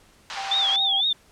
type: band-pass noise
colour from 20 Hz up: pink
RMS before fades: -34 dBFS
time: 0.3-0.76 s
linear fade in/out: 0 ms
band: 760 to 5700 Hz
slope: 24 dB/octave
type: tone with tremolo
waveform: sine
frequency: 784 Hz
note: G5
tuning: in tune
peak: -29 dBFS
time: 0.37-1.01 s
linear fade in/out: 5 ms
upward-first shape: sine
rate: 8.9 Hz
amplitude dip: 30%
type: tone with vibrato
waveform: sine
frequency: 3483 Hz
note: A7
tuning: 18 cents flat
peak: -19 dBFS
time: 0.51-1.13 s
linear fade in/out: 5 ms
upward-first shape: triangle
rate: 4 Hz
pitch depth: 150 cents each way
effects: pink hiss -56 dBFS RMS until 1.31 s + low-pass 11000 Hz 12 dB/octave